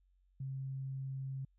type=tone; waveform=sine; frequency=134.1 Hz; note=C3; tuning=43 cents sharp; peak=-38 dBFS; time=0.4-1.45 s; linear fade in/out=5 ms; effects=added 46 Hz sine -68 dBFS peak until 1.58 s